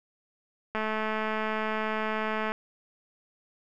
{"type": "click train", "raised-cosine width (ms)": 0.5, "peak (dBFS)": -16, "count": 385, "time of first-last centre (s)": [0.75, 2.52], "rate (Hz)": 217, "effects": []}